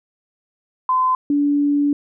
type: tone pair in turn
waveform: sine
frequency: 1025 / 288.3 Hz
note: C6 / D4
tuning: -36 / -32 cents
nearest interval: octave + minor seventh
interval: 2196 cents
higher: first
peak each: -14 dBFS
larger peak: neither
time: 0.89-1.15 / 1.3-1.93 s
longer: second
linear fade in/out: 2 ms
effects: none